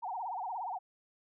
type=tone with vibrato; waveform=sine; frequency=831 Hz; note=G#5; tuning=1 cent sharp; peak=-35 dBFS; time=0.02-0.79 s; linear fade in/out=20 ms; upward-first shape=sine; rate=17 Hz; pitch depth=240 cents each way; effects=none